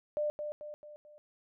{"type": "tone with echo", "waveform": "sine", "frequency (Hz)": 597, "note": "D5", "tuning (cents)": 28, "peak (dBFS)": -29, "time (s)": [0.17, 0.3], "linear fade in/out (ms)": 0, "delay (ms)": 220, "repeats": 4, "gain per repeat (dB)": -6, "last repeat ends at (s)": 1.18, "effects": []}